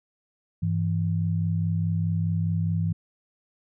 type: tone pair together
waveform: sine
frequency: 100 / 164.81 Hz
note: G2 / E3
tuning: +35 / 0 cents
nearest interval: major sixth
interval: 865 cents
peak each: -25 dBFS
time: 0.62-2.93 s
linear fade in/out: 10 ms
effects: none